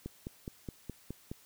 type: click train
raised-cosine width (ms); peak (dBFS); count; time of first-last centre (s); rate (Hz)
3; -26; 7; 0.06-1.315; 4.78
effects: white hiss -61 dBFS RMS until 1.45 s